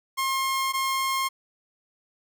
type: tone pair in turn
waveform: sawtooth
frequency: 1069 / 1069 Hz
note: C6 / C6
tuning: +37 / +37 cents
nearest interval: unison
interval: 0 cents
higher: neither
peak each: -20 dBFS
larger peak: neither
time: 0.17-0.73 / 0.73-1.29 s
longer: neither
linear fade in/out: 20 ms
effects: none